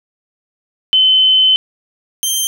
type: tone pair in turn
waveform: sine / 15% pulse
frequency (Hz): 3054 / 3147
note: G7 / G7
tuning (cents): -46 / +6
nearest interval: minor second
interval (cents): 52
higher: second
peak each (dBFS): -7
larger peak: neither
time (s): 0.93-1.56 / 2.23-2.47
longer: first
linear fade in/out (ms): 0
effects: none